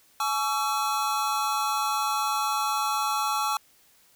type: tone cluster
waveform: square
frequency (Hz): 848 / 1128 / 1344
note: G#5 / C#6 / E6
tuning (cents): +36 / +30 / +33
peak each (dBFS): -29 / -30 / -30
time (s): 0.2-3.57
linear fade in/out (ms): 2
effects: white hiss -60 dBFS RMS until 4.15 s